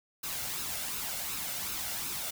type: noise with flanger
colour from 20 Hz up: white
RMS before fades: -36 dBFS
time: 0.23-2.31 s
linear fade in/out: 10 ms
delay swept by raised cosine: 0.76 to 1.45 ms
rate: 2.7 Hz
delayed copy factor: +0.5
effects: none